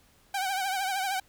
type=tone with vibrato; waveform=sawtooth; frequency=770 Hz; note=G5; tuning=31 cents flat; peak=-24 dBFS; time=0.34-1.2 s; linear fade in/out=5 ms; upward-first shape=triangle; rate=13 Hz; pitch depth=86 cents each way; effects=pink hiss -62 dBFS RMS until 1.28 s